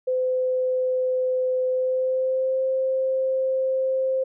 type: tone with pitch glide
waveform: sine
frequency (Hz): 511 to 525.1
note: C5 to C5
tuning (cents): -41 to +6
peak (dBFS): -20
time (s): 0.07-4.24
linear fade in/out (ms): 10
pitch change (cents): +47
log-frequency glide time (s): 1.69-2.63
effects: none